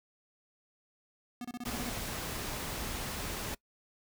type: tone bursts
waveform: square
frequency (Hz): 243.5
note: B3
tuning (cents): -24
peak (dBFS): -38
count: 8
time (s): 1.41-1.894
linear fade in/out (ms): 2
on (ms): 36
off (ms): 28
type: noise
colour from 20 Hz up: pink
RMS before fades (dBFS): -38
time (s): 1.65-3.55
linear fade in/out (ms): 10
effects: noise-tail reverb RT60 0.1 s tail -23 dB re dry